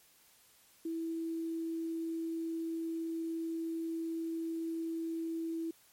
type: tone with quantisation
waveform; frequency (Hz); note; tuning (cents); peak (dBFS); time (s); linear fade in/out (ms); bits
sine; 328.3; E4; -7; -34; 0.85-5.71; 5; 10
effects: white hiss -64 dBFS RMS until 5.92 s + MP3 64 kbps